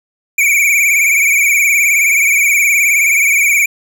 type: tone with vibrato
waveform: square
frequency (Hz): 2300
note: D7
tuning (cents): -37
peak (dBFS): -9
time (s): 0.38-3.66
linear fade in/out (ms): 5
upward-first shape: triangle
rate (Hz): 19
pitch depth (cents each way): 100
effects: none